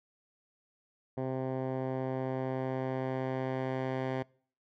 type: tone with low-pass filter sweep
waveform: 10% pulse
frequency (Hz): 130.81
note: C3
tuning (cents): 0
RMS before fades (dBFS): -34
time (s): 1.17-4.23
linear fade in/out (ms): 10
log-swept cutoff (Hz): 810 to 2100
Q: 0.71
effects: noise-tail reverb RT60 0.5 s tail -25 dB re dry